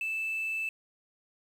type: tone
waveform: triangle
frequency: 2637 Hz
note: E7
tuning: in tune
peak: -27 dBFS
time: 0.01-0.69 s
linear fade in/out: 2 ms
effects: tanh soft clip ceiling -27 dBFS + 9-bit